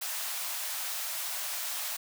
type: high-pass noise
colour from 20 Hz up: white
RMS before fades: -35 dBFS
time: 0.01-1.97 s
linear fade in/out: 10 ms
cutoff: 590 Hz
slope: 48 dB/octave
effects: none